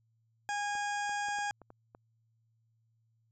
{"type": "harmonic tone", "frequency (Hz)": 820, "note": "G#5", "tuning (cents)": -22, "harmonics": [1, 2, 3, 4, 6, 7, 8, 9, 10], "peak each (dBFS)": [-34, -37, -46, -48, -50, -55, -48, -50, -60], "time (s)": [0.49, 1.51], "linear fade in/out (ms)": 0}
{"type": "clicks", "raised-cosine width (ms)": 1, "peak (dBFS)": -37, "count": 8, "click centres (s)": [0.753, 1.094, 1.286, 1.387, 1.509, 1.617, 1.704, 1.949]}
{"effects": ["added 113 Hz sine -70 dBFS peak until 3.31 s"]}